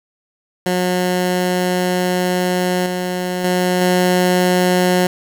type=tone with level steps; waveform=15% pulse; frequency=181 Hz; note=F#3; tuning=38 cents flat; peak=-9 / -13 / -8 / -6 dBFS; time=0.66-5.07 s; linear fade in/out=2 ms; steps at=2.86 / 3.44 / 3.81 s; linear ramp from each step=2 ms; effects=8-bit